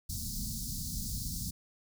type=band-stop noise; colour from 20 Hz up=pink; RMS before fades=-37 dBFS; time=0.09-1.51 s; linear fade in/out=10 ms; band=240 to 4400 Hz; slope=48 dB/octave; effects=none